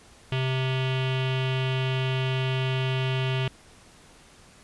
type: tone with low-pass filter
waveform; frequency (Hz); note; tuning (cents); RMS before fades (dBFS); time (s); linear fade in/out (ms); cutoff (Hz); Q
square; 130.7; C3; -1; -26; 0.32-3.48; 2; 3000; 4.5
effects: pink hiss -53 dBFS RMS until 4.63 s + resampled to 24000 Hz